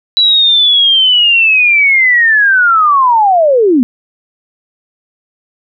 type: linear sweep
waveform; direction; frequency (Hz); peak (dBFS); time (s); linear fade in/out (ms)
sine; down; 3951 to 229.5; -5; 0.17-3.83; 0
effects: none